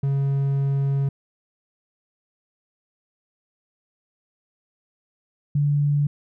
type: tone pair in turn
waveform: triangle / sine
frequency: 138.3 / 144.91 Hz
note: C#3 / D3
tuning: -4 / -23 cents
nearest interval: minor second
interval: 81 cents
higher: second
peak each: -17 dBFS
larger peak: neither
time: 0.03-1.09 / 5.55-6.07 s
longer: first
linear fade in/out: 5 ms
effects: none